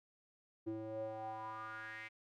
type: tone with band-pass filter sweep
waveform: square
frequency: 109.7 Hz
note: A2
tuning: 5 cents flat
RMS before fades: -45 dBFS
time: 0.66-2.09 s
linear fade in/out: 20 ms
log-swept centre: 350 to 2200 Hz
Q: 6
effects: none